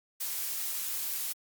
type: noise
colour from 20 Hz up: blue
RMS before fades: -34 dBFS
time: 0.2-1.33 s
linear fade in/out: 10 ms
effects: Opus 48 kbps